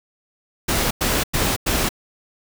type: noise bursts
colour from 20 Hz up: pink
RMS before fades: -20 dBFS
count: 4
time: 0.68-1.891 s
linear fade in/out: 10 ms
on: 230 ms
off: 97 ms
effects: none